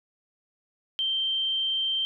sine tone, 3136 Hz, G7, in tune, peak -24 dBFS, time 0.99-2.05 s, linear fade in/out 0 ms, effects none

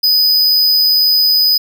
square tone, 4991 Hz, D#8, 5 cents sharp, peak -9 dBFS, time 0.03-1.58 s, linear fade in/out 10 ms, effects none

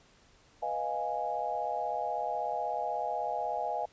sine chord, F half-diminished seventh, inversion second, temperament equal, 493.9 / 622.3 / 698.5 / 830.6 Hz, Cb5 / Eb5 / F5 / Ab5, 0 / 0 / 0 / 0 cents, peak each -40 / -37 / -35 / -34 dBFS, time 0.62-3.86 s, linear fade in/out 10 ms, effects pink hiss -62 dBFS RMS until 3.92 s + resampled to 16000 Hz

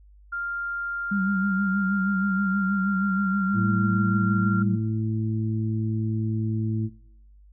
sine tone with pitch glide, 1396.9 to 1382.5 Hz, F6 to F6, 0 to -18 cents, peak -27 dBFS, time 0.32-4.63 s, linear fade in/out 10 ms, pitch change -18 cents, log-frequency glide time 1.96-3.63 s
sine tone with vibrato, 194.2 Hz, G3, 16 cents flat, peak -22 dBFS, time 1.11-4.76 s, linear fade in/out 10 ms, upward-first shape sine, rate 6.3 Hz, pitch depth 64 cents each way
harmonic tone, 110 Hz, A2, in tune, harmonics 1 / 2 / 3, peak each -24 / -30 / -34 dBFS, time 3.53-6.9 s, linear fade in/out 50 ms
effects noise-tail reverb RT60 0.9 s tail -24 dB re dry + added 50 Hz sine -49 dBFS peak until 7.52 s

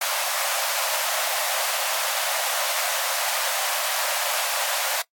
pink high-pass noise, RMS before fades -25 dBFS, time 0.01-5.02 s, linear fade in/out 5 ms, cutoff 550 Hz, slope 96 dB/octave, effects noise-tail reverb RT60 0.1 s tail -22 dB re dry + AAC 64 kbps

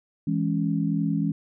sine chord, C# minor, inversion first, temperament equal, 164.81 / 207.7 / 277.2 Hz, E3 / G#3 / C#4, 0 / 0 / 0 cents, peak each -25 / -27 / -27 dBFS, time 0.27-1.32 s, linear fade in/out 5 ms, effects none

